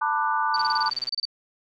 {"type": "chord", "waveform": "sine", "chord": "B minor seventh", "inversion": "third", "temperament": "just", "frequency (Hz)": [889, 987.8, 1185.3, 1481.6], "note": ["A5", "B5", "D6", "F#6"], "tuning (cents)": [18, 0, 16, 2], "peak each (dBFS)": [-25, -29, -26, -29], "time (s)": [0.01, 0.9], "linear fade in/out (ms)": 10}
{"type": "tone bursts", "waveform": "sine", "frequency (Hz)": 4587, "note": "D8", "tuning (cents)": -42, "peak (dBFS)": -24, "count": 14, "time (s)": [0.54, 1.253], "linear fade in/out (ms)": 2, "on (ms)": 24, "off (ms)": 29}
{"type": "click train", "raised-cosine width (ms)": 0.2, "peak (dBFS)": -28, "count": 67, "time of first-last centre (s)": [0.57, 1.086], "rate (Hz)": 128}
{"effects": []}